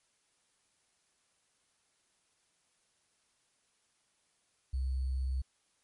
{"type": "tone with sample-and-hold", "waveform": "sine", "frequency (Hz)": 65.41, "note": "C2", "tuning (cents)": 0, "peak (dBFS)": -30, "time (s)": [4.73, 5.42], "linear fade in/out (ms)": 10, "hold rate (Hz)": 4410, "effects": ["white hiss -74 dBFS RMS until 5.83 s", "MP3 48 kbps"]}